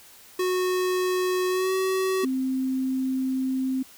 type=tone with pitch glide; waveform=square; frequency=367 to 378 Hz; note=F#4 to F#4; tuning=-14 to +37 cents; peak=-23 dBFS; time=0.39-2.25 s; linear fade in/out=5 ms; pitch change=+51 cents; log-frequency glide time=1.49-1.73 s
type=tone; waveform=sine; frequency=261.6 Hz; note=C4; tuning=in tune; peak=-23 dBFS; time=2.23-3.83 s; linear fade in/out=10 ms
effects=white hiss -50 dBFS RMS until 3.97 s